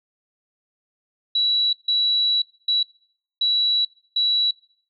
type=tone bursts at uneven times; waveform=sine; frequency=3920 Hz; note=B7; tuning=14 cents flat; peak=-17 dBFS; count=5; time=1.35-1.73 / 1.88-2.42 / 2.68-2.83 / 3.41-3.85 / 4.16-4.51 s; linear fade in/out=5 ms; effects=noise-tail reverb RT60 0.6 s tail -23 dB re dry